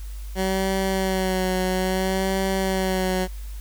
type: tone with vibrato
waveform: 15% pulse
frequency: 188.5 Hz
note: F#3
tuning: 32 cents sharp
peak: -15 dBFS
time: 0.35-3.28 s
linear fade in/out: 50 ms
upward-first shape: sine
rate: 0.6 Hz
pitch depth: 32 cents each way
effects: added 50 Hz sine -31 dBFS peak until 3.6 s + white hiss -49 dBFS RMS until 3.6 s